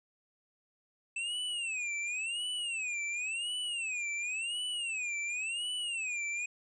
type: tone with vibrato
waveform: square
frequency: 2637 Hz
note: E7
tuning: in tune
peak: -34 dBFS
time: 1.16-6.46 s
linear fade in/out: 5 ms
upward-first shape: sine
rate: 0.93 Hz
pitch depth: 210 cents each way
effects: resampled to 22050 Hz